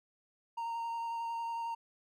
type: tone with vibrato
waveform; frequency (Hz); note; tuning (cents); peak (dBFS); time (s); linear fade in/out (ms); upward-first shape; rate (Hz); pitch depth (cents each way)
triangle; 925; A#5; -14; -33; 0.57-1.75; 10; square; 11; 9
effects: none